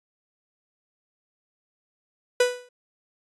45% pulse tone with exponential decay, 493.9 Hz, B4, in tune, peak -14 dBFS, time 2.4-2.69 s, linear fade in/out 5 ms, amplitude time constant 61 ms, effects resampled to 24000 Hz

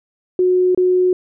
sine tone with dropouts, 365.2 Hz, F#4, 23 cents flat, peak -11 dBFS, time 0.39-1.13 s, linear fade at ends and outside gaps 2 ms, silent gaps 0.748-0.775 s, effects none

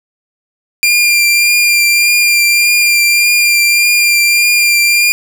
sawtooth tone with vibrato, 2392 Hz, D7, 31 cents sharp, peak -4 dBFS, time 0.83-5.12 s, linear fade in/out 0 ms, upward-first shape triangle, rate 1.7 Hz, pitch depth 20 cents each way, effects none

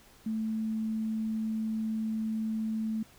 sine tone, 220 Hz, A3, in tune, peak -29 dBFS, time 0.26-3.03 s, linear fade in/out 5 ms, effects pink hiss -58 dBFS RMS until 3.18 s

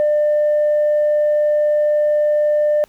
sine tone, 598 Hz, D5, 31 cents sharp, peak -11 dBFS, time 0-2.84 s, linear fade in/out 0 ms, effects tanh soft clip ceiling -10 dBFS + pink hiss -54 dBFS RMS until 2.88 s

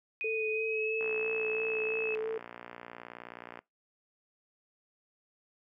sine tone with pitch glide, 2489 to 2589 Hz, D#7 to E7, 0 to -32 cents, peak -33 dBFS, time 0.21-2.15 s, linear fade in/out 0 ms, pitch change +68 cents, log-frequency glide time 0.5-0.91 s
sine tone with vibrato, 440 Hz, A4, in tune, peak -31 dBFS, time 0.24-2.38 s, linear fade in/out 5 ms, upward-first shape sine, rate 3 Hz, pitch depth 19 cents each way
click train, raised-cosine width 0.5 ms, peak -28 dBFS, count 154, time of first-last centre 1.01-3.59 s, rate 59.3 Hz
effects noise-tail reverb RT60 0.2 s tail -23 dB re dry + high-pass 200 Hz 12 dB/octave

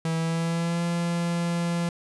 45% pulse tone with pitch glide, 163.2 to 171.12 Hz, E3 to F3, -17 to -35 cents, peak -24 dBFS, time 0.05-1.89 s, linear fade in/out 2 ms, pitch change +82 cents, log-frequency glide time 0.18-0.83 s, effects resampled to 24000 Hz

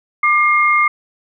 sine tone pair together, 1194 / 2131 Hz, D6 / C7, +28 / +31 cents, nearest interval minor seventh, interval 1003 cents, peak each -13 dBFS, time 0.23-0.88 s, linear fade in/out 5 ms, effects none

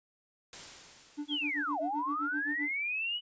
white noise with exponential decay, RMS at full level -44 dBFS, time 0.53-2.37 s, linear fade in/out 1 ms, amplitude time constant 400 ms
triangle tone with tremolo, 293.7 Hz, D4, in tune, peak -31 dBFS, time 1.17-2.72 s, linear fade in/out 20 ms, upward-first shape sine, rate 7.7 Hz, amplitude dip 100%
sine linear two-way sweep, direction down then up, 3421 to 617 to 2980 Hz, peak -31 dBFS, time 1.28-3.21 s, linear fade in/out 50 ms, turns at 1.8 s
effects resampled to 16000 Hz

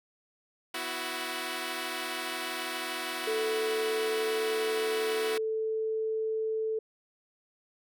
5% pulse chord, B suspended fourth, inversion none, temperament equal with one note detuned, 250.8 / 329.6 / 370 Hz, B3 / E4 / F#4, +27 / 0 / 0 cents, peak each -30 / -25 / -25 dBFS, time 0.74-5.38 s, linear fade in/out 5 ms
sine tone, 440 Hz, A4, in tune, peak -28 dBFS, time 3.27-6.79 s, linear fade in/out 5 ms
effects none

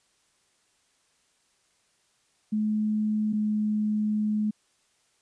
sine tone pair in turn, 213.7 / 212.3 Hz, G#3 / G#3, +50 / +38 cents, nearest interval unison, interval 12 cents, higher first, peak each -23 dBFS, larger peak neither, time 2.52-3.33 / 3.33-4.51 s, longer second, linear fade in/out 10 ms, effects white hiss -68 dBFS RMS until 5.21 s + resampled to 22050 Hz

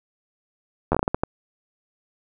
slowing click train, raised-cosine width 1 ms, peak -6 dBFS, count 9, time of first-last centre 0.92-1.235 s, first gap 11 ms, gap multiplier 1.35, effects none

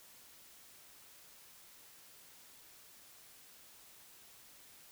silence, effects white hiss -59 dBFS RMS until 4.91 s

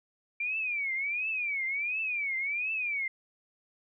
sine tone with vibrato, 2349 Hz, D7, in tune, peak -29 dBFS, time 0.4-3.08 s, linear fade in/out 5 ms, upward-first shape triangle, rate 1.4 Hz, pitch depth 220 cents each way, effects none

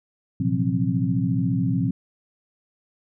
sine tone cluster, 114.3 / 128.7 / 169.1 / 183.1 / 265.6 Hz, A#2 / C3 / E3 / F#3 / C4, -34 / -28 / +44 / -18 / +26 cents, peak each -26 dBFS, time 0.4-1.91 s, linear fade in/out 5 ms, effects none

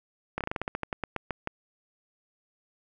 slowing click train, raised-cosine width 0.5 ms, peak -15 dBFS, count 15, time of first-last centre 0.38-1.474 s, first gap 27 ms, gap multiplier 1.15, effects none

